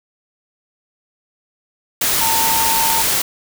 sine tone in noise, 905 Hz, A5, 48 cents sharp, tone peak -18 dBFS, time 2.21-3.02 s, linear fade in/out 5 ms, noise white, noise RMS -17 dBFS, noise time 2.01-3.22 s, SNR -4 dB, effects none

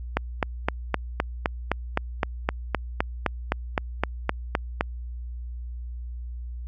click train, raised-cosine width 0.5 ms, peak -6 dBFS, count 19, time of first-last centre 0.17-4.809 s, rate 3.88 Hz, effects added 60 Hz sine -32 dBFS peak until 6.67 s

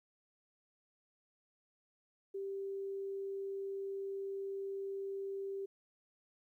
sine tone, 392 Hz, G4, in tune, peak -38 dBFS, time 2.34-5.66 s, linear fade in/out 10 ms, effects 13-bit

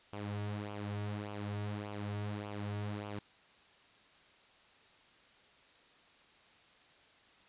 sawtooth tone with flanger, 103.3 Hz, G#2, 9 cents flat, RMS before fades -40 dBFS, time 0.13-3.19 s, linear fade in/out 0 ms, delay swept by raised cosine 0.51 to 3.91 ms, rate 1.7 Hz, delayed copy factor -0.6, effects white hiss -63 dBFS RMS until 7.48 s + resampled to 8000 Hz

